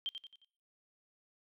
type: tone with echo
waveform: sine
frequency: 3162 Hz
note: G7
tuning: 14 cents sharp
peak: -33 dBFS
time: 0.06-0.09 s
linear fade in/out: 0 ms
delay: 89 ms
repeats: 4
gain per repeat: -7 dB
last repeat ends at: 0.446 s
effects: noise-tail reverb RT60 0.6 s tail -25 dB re dry